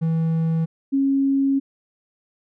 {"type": "tone pair in turn", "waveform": ["triangle", "sine"], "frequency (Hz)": [162.7, 273.6], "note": ["E3", "C#4"], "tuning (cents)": [-22, -23], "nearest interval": "major sixth", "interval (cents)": 899, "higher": "second", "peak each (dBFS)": -16, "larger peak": "neither", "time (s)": [[0.01, 0.66], [0.92, 1.6]], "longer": "second", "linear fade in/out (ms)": 20, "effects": []}